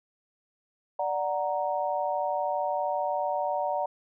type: chord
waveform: sine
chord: D augmented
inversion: none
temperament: equal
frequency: 587.3 / 740 / 932.3 Hz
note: D5 / F#5 / A#5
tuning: 0 / 0 / 0 cents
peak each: -30 / -30 / -31 dBFS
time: 0.99-3.86 s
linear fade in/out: 5 ms
effects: none